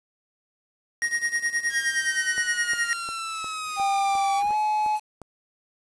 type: tone with tremolo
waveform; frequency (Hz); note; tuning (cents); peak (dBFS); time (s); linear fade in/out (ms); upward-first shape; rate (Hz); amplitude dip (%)
square; 1875; A#6; +10; -21; 1.02-2.93; 0; sine; 9.6; 85
type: exponential sweep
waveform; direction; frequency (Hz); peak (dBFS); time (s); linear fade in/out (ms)
sawtooth; down; 1639 to 1134; -26; 1.69-4.43; 50
type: click train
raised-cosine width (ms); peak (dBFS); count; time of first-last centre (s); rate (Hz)
1; -26; 9; 2.38-5.217; 2.82
type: tone with pitch glide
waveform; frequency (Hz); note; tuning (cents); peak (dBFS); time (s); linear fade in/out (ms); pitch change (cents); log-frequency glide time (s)
triangle; 790 to 851.6; G5 to G#5; +13 to +43; -19; 3.76-5; 50; +130; 4.35-4.55
effects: resampled to 24000 Hz + 7-bit